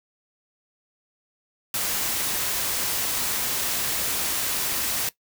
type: noise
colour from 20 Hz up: white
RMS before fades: -26 dBFS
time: 1.74-5.09 s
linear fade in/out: 2 ms
effects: noise-tail reverb RT60 0.1 s tail -18 dB re dry